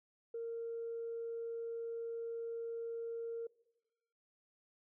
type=tone; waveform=sine; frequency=461.8 Hz; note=A#4; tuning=16 cents flat; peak=-38 dBFS; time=0.34-3.47 s; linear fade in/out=5 ms; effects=noise-tail reverb RT60 1.0 s tail -21 dB re dry + tanh soft clip ceiling -34 dBFS

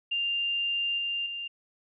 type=tone with level steps; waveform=sine; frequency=2794 Hz; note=F7; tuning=in tune; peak=-26 / -28 / -33 dBFS; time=0.11-1.48 s; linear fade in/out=10 ms; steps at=0.98 / 1.26 s; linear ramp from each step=2 ms; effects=none

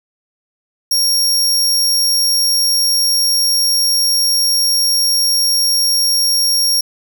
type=tone; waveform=sawtooth; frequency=5570 Hz; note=F8; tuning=5 cents flat; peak=-9 dBFS; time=0.91-6.81 s; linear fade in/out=5 ms; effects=none

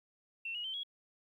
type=tone with pitch steps; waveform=sine; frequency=2700 / 2894 / 3101 / 3324 Hz; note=E7 / F#7 / G7 / G#7; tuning=+41 / -39 / -19 / +1 cents; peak=-37 dBFS; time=0.45-0.834 s; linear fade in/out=5 ms; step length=96 ms; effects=12-bit

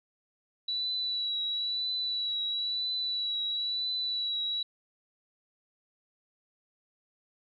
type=tone with vibrato; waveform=sine; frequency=3936 Hz; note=B7; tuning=7 cents flat; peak=-29 dBFS; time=0.68-4.63 s; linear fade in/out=5 ms; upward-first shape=triangle; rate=1 Hz; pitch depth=32 cents each way; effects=none

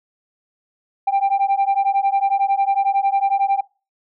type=beating tone pair; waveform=sine; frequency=784 / 795 Hz; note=G5 / G5; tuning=0 / +24 cents; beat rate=11 Hz; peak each=-16 dBFS; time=1.07-3.61 s; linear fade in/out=10 ms; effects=noise-tail reverb RT60 0.3 s tail -23 dB re dry + tanh soft clip ceiling -12 dBFS

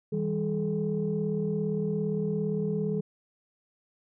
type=tone cluster; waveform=sine; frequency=160.8 / 198.3 / 428.5 Hz; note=E3 / G3 / A4; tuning=-43 / +20 / -46 cents; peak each=-30 dBFS; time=0.12-3.01 s; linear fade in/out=10 ms; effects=tanh soft clip ceiling -18 dBFS

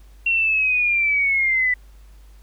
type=linear sweep; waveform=sine; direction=down; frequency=2742 to 1976 Hz; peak=-16 dBFS; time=0.26-1.74 s; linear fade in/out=5 ms; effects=added 50 Hz sine -43 dBFS peak until 2.42 s + pink hiss -58 dBFS RMS until 2.42 s

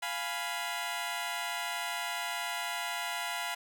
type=chord; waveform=15% pulse; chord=F diminished; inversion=none; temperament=equal; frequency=698.5 / 830.6 / 987.8 Hz; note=F5 / Ab5 / Cb6; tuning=0 / 0 / 0 cents; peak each=-31 / -33 / -31 dBFS; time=0.02-3.55 s; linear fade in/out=10 ms; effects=none

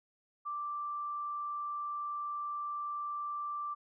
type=tone; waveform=sine; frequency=1174.7 Hz; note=D6; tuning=in tune; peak=-35 dBFS; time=0.45-3.75 s; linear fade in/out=20 ms; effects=none

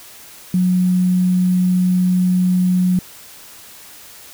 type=tone with sample-and-hold; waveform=sine; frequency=182.1 Hz; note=F#3; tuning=27 cents flat; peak=-12 dBFS; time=0.54-2.99 s; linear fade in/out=2 ms; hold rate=11025 Hz; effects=white hiss -40 dBFS RMS until 4.33 s

